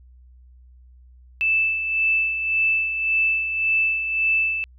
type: tone with tremolo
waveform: sine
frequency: 2637 Hz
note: E7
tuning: in tune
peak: -16 dBFS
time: 1.41-4.64 s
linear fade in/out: 0 ms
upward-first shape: sine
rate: 1.8 Hz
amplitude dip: 55%
effects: added 62 Hz sine -46 dBFS peak until 4.78 s